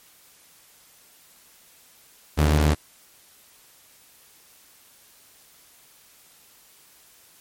sawtooth tone pair together, 75.85 / 143.5 Hz, D#2 / D3, -44 / -40 cents, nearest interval major seventh, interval 1104 cents, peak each -13 / -22 dBFS, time 2.37-2.75 s, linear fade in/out 20 ms, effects white hiss -54 dBFS RMS until 7.4 s + MP3 64 kbps

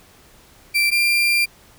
35% pulse tone pair in turn, 2349 / 2380 Hz, D7 / D7, 0 / +22 cents, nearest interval unison, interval 22 cents, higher second, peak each -13 dBFS, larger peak neither, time 0.74-0.91 / 0.91-1.46 s, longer second, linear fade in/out 20 ms, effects pink hiss -50 dBFS RMS until 1.78 s

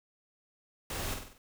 pink noise with echo, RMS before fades -37 dBFS, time 0.9-1.14 s, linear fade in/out 2 ms, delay 48 ms, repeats 5, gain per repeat -5 dB, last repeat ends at 1.38 s, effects none

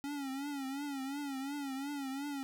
square tone with vibrato, 277.2 Hz, C#4, in tune, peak -38 dBFS, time 0.04-2.43 s, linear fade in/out 0 ms, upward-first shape triangle, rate 2.8 Hz, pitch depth 100 cents each way, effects none

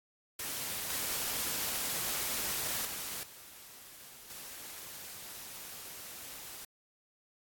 white noise with level steps, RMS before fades -38 / -35 / -40 / -52 / -46 dBFS, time 0.39-6.65 s, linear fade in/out 5 ms, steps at 0.9 / 2.85 / 3.23 / 4.3 s, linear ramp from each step 2 ms, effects AAC 64 kbps

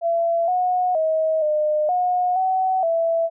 sine tone with pitch steps, 674 / 728 / 635 / 607 / 723 / 753 / 663 Hz, E5 / F#5 / D#5 / D#5 / F#5 / F#5 / E5, +38 / -28 / +35 / -43 / -40 / +30 / +10 cents, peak -17 dBFS, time 0.01-3.3 s, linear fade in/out 50 ms, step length 470 ms, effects none

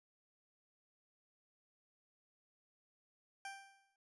20% pulse tone with exponential decay, 786 Hz, G5, 4 cents sharp, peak -38 dBFS, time 3.45-3.96 s, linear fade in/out 2 ms, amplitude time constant 110 ms, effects resampled to 24000 Hz

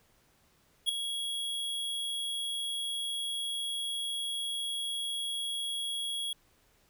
square tone with ADSR envelope, 3322 Hz, G#7, in tune, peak -23 dBFS, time 0.86-6.33 s, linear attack 31 ms, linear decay 4 ms, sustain -10 dB, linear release 3 ms, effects pink hiss -67 dBFS RMS until 6.89 s

